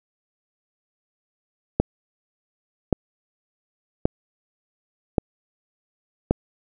click train, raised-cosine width 2 ms, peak -3 dBFS, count 5, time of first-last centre 1.8-6.31 s, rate 0.887 Hz, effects none

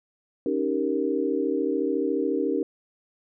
sine chord, Eb dominant seventh, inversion third, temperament equal, 277.2 / 311.1 / 392 / 466.2 Hz, Db4 / Eb4 / G4 / Bb4, 0 / 0 / 0 / 0 cents, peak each -28 dBFS, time 0.46-2.63 s, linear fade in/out 2 ms, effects none

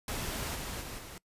pink noise with level steps, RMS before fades -36 / -39 / -42 / -46 dBFS, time 0.08-1.18 s, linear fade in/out 2 ms, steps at 0.54 / 0.8 / 0.97 s, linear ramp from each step 20 ms, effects noise-tail reverb RT60 0.1 s tail -24 dB re dry + resampled to 32000 Hz

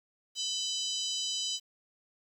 harmonic tone with a mistuned harmonic, 987.8 Hz, B5, in tune, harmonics 3 / 4 / 5 / 6 / 7 / 8, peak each -35 / -37 / -39 / -41 / -42 / -43 dBFS, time 0.35-1.6 s, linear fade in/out 50 ms, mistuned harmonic 3, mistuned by +41 cents, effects 10-bit

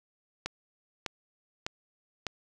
click train, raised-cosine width 0.2 ms, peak -15 dBFS, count 4, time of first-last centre 0.46-2.267 s, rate 1.66 Hz, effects none

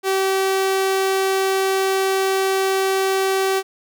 sawtooth tone, 384.4 Hz, G4, 34 cents flat, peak -13 dBFS, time 0.03-3.63 s, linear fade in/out 50 ms, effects none

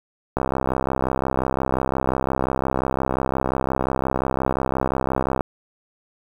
click train, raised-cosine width 1 ms, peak -7 dBFS, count 332, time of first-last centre 0.37-5.408 s, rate 65.7 Hz, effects 7-bit

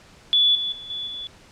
sine tone with level steps, 3439 Hz, A7, 40 cents flat, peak -14 / -23 / -35 / -27 / -30 dBFS, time 0.33-1.27 s, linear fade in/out 0 ms, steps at 0.55 / 0.72 / 0.9 / 1.07 s, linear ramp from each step 2 ms, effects pink hiss -50 dBFS RMS until 1.51 s + low-pass 7000 Hz 12 dB/octave

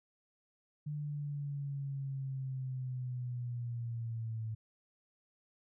sine linear sweep, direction down, 149.3 to 110 Hz, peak -36 dBFS, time 0.86-4.55 s, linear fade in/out 10 ms, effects none

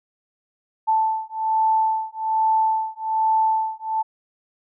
sine beating tone pair, 880 / 881.2 Hz, A5 / A5, 0 / +2 cents, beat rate 1.2 Hz, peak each -21 dBFS, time 0.87-4.03 s, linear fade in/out 20 ms, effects none

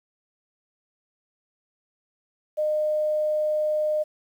sine tone, 610 Hz, D#5, 34 cents flat, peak -21 dBFS, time 2.57-4.04 s, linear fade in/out 20 ms, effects 9-bit

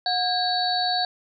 sine tone cluster, 727 / 1632 / 3897 / 4461 Hz, F#5 / G#6 / B7 / C#8, -31 / -31 / -24 / +10 cents, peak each -24 / -32 / -28 / -26 dBFS, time 0.06-1.05 s, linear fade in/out 2 ms, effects none

